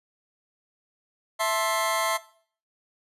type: chord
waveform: sawtooth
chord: A minor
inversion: second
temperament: just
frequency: 660 / 880 / 1056 Hz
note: E5 / A5 / C6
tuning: +2 / 0 / +16 cents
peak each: -22 / -27 / -23 dBFS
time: 1.39-2.18 s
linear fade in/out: 20 ms
effects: noise-tail reverb RT60 0.5 s tail -18 dB re dry + resampled to 32000 Hz